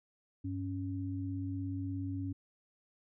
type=tone pair together; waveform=sine; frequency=98 / 277.2 Hz; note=G2 / C#4; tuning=0 / 0 cents; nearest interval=octave + tritone; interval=1800 cents; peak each=-37 / -38 dBFS; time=0.44-2.33 s; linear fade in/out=10 ms; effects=none